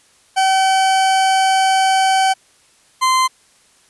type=tone pair in turn; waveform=40% pulse; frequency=765 / 1036.9 Hz; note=G5 / C6; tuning=-42 / -16 cents; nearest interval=perfect fourth; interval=526 cents; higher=second; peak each=-11 dBFS; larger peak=neither; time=0.36-2.34 / 3.01-3.28 s; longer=first; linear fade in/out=20 ms; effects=white hiss -53 dBFS RMS until 3.89 s + resampled to 24000 Hz